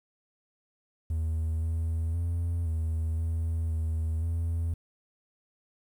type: tone with pitch steps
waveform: triangle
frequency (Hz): 80.2 / 81.7 / 85.1 / 80.6 / 82 / 80.3 / 83.4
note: E2 / E2 / F2 / E2 / E2 / E2 / E2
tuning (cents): -47 / -15 / -44 / -38 / -9 / -45 / +21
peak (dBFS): -24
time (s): 1.1-4.74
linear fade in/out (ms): 5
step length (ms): 520
effects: tanh soft clip ceiling -20 dBFS + 10-bit